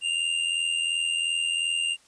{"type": "tone with amplitude modulation", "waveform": "square", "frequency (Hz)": 2798, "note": "F7", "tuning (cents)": 3, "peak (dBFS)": -22, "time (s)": [0.01, 1.97], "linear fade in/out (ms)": 50, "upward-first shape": "sine", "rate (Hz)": 82.8, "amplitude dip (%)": 60, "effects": ["white hiss -59 dBFS RMS until 2.07 s", "resampled to 22050 Hz"]}